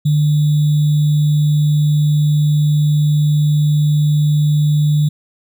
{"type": "tone with sample-and-hold", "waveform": "sine", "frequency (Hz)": 150, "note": "D3", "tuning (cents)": 37, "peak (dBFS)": -10, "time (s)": [0.05, 5.09], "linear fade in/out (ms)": 10, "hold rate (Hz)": 3675, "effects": []}